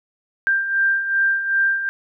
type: beating tone pair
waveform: sine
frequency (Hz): 1582 / 1584.6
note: G6 / G6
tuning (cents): +15 / +18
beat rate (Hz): 2.6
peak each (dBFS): -24 / -17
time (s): 0.47-1.89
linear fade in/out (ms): 0
effects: none